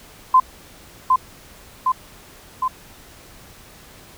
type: tone with echo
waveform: sine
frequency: 1030 Hz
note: C6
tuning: 28 cents flat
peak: -8 dBFS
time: 0.34-0.4 s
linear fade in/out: 5 ms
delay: 760 ms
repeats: 3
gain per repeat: -3 dB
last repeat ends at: 2.68 s
effects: pink hiss -45 dBFS RMS until 4.17 s